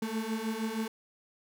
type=beating tone pair; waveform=35% pulse; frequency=217.8 / 224.2 Hz; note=A3 / A3; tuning=-17 / +33 cents; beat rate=6.4 Hz; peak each=-34 / -32 dBFS; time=0.02-0.88 s; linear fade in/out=5 ms; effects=none